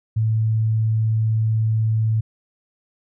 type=tone; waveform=sine; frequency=110.5 Hz; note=A2; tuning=8 cents sharp; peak=-16 dBFS; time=0.16-2.21 s; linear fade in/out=10 ms; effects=none